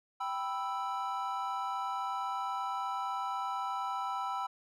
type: chord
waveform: triangle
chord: E minor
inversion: first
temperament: equal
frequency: 784 / 987.8 / 1318.5 Hz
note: G5 / B5 / E6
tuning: 0 / 0 / 0 cents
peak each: -36 / -35 / -36 dBFS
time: 0.2-4.47 s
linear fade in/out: 10 ms
effects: none